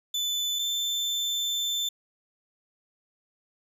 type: tone pair in turn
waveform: 35% pulse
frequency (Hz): 3505 / 3540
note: A7 / A7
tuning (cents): -7 / +10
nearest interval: unison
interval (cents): 17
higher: second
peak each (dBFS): -24 / -24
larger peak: neither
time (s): 0.14-0.59 / 0.59-1.89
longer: second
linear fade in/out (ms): 5
effects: resampled to 32000 Hz